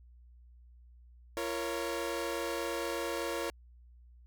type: chord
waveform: sawtooth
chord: Bb minor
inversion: second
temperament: equal with one note detuned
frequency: 341.4 / 466.2 / 554.4 Hz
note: F4 / Bb4 / Db5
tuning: -39 / 0 / 0 cents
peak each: -34 dBFS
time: 1.37-3.5 s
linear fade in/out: 0 ms
effects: added 60 Hz sine -54 dBFS peak until 4.26 s